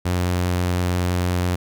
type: tone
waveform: sawtooth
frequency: 89.4 Hz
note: F2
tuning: 41 cents sharp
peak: -15 dBFS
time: 0.05-1.56 s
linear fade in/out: 10 ms
effects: none